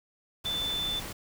sine tone in noise, 3520 Hz, A7, in tune, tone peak -29 dBFS, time 0.45-1 s, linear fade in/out 10 ms, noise pink, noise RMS -39 dBFS, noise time 0.44-1.13 s, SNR +7 dB, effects none

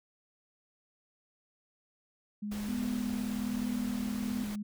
sine tone, 207.7 Hz, G#3, in tune, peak -34 dBFS, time 2.42-4.63 s, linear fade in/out 10 ms
pink noise, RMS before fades -45 dBFS, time 2.51-4.56 s, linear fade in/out 10 ms
sine tone with tremolo, 246.9 Hz, B3, in tune, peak -32 dBFS, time 2.68-4.44 s, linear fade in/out 5 ms, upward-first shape triangle, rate 1.2 Hz, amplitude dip 35%
effects none

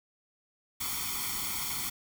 white noise with comb filter, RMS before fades -34 dBFS, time 0.8-1.9 s, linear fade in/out 10 ms, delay 0.9 ms, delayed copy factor +1, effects none

